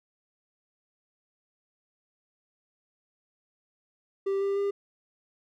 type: tone with pitch steps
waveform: triangle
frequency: 392 / 396.3 / 400.7 Hz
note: G4 / G4 / G4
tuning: 0 / +19 / +38 cents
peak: -23 dBFS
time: 4.26-4.71 s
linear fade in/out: 10 ms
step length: 150 ms
effects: none